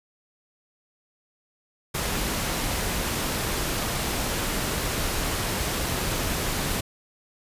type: noise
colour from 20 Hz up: pink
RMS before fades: -27 dBFS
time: 1.94-6.81 s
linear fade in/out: 10 ms
effects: resampled to 32000 Hz